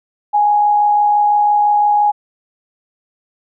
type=tone with amplitude modulation; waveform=sine; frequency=830.6 Hz; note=G#5; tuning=in tune; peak=-8 dBFS; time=0.33-2.12 s; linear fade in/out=20 ms; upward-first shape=sine; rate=65.9 Hz; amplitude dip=30%; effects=none